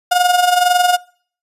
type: tone with amplitude modulation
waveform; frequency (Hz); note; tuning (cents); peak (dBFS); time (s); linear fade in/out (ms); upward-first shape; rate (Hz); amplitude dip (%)
35% pulse; 717; F5; +45; -7; 0.11-0.97; 10; sine; 21.9; 65
effects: noise-tail reverb RT60 0.5 s tail -24 dB re dry + resampled to 32000 Hz